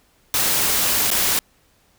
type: noise with dropouts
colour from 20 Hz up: white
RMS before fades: -19 dBFS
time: 0.34-1.39 s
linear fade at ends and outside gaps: 1 ms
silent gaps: 1.104-1.113 s
effects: pink hiss -59 dBFS RMS until 1.98 s